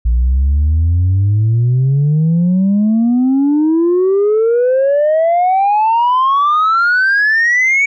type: exponential sweep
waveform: sine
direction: up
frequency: 56.7 to 2268 Hz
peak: -7 dBFS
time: 0.05-7.86 s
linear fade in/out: 10 ms
effects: tanh soft clip ceiling -7 dBFS